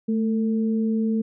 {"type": "tone pair together", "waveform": "sine", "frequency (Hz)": [220, 450.3], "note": ["A3", "A4"], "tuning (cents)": [0, 40], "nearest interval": "octave", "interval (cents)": 1240, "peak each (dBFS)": [-20, -30], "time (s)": [0.08, 1.22], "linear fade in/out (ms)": 10, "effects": []}